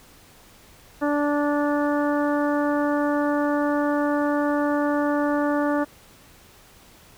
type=harmonic tone; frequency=291.7 Hz; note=D4; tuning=12 cents flat; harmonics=1 / 2 / 3 / 4 / 5 / 6; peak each=-22 / -25 / -30 / -31 / -33 / -36 dBFS; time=1.01-5.85 s; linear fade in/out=20 ms; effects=pink hiss -51 dBFS RMS until 7.17 s